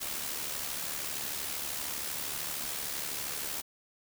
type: noise with amplitude modulation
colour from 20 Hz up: white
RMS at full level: -34 dBFS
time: 0-3.62 s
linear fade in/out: 20 ms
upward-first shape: sine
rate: 72.9 Hz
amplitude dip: 50%
effects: none